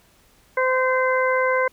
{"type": "harmonic tone", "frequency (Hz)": 515, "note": "C5", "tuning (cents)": -28, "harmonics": [1, 2, 3, 4], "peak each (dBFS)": [-20, -23, -25, -26], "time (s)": [0.57, 1.68], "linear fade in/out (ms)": 5, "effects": ["pink hiss -57 dBFS RMS until 1.72 s"]}